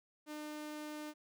sawtooth tone, 301.8 Hz, D4, 47 cents sharp, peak -39 dBFS, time 0.26-1.14 s, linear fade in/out 50 ms, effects none

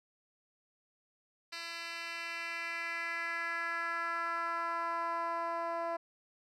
10% pulse tone with band-pass filter sweep, 336.4 Hz, E4, 35 cents sharp, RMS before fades -37 dBFS, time 1.52-5.97 s, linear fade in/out 10 ms, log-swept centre 3600 to 750 Hz, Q 2.5, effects none

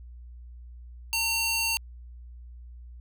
square tone with high-pass filter, 913 Hz, A#5, 36 cents flat, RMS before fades -27 dBFS, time 1.13-1.77 s, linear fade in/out 0 ms, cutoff 2700 Hz, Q 1, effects added 60 Hz sine -42 dBFS peak until 3 s

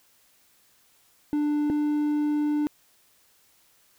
triangle tone pair in turn, 296 / 297.1 Hz, D4 / D4, +14 / +20 cents, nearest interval unison, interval 6 cents, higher second, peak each -20 dBFS, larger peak neither, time 1.33-1.7 / 1.7-2.67 s, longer second, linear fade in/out 0 ms, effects white hiss -62 dBFS RMS until 3.98 s

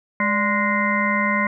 harmonic tone with a mistuned harmonic, 207.7 Hz, G#3, in tune, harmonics 1 / 3 / 5 / 7 / 9 / 10, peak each -23 / -28 / -23 / -29 / -26 / -23 dBFS, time 0.2-1.47 s, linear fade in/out 2 ms, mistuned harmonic 3, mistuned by -100 cents, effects none

